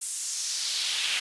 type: noise with high-pass filter sweep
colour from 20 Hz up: brown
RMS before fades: -30 dBFS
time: 0.01-1.2 s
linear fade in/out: 10 ms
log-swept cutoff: 8700 to 2700 Hz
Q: 2.1
effects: resampled to 24000 Hz